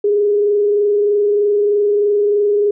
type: tone with frequency modulation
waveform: sine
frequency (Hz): 411.9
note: G#4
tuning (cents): -14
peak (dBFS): -11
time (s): 0.04-2.71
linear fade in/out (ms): 5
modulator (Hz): 23.2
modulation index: 0.33
effects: none